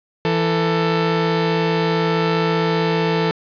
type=tone pair together; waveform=sawtooth; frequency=166.41 / 444 Hz; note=E3 / A4; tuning=+17 / +16 cents; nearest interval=octave + perfect fourth; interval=1699 cents; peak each=-15 dBFS; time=0.25-3.31 s; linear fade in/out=0 ms; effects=resampled to 11025 Hz + 8-bit